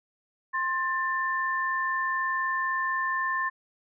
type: tone pair together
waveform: sine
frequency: 1057.2 / 1778 Hz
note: C6 / A6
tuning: +18 / +18 cents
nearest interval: major sixth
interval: 900 cents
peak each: -28 dBFS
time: 0.53-3.5 s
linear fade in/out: 20 ms
effects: none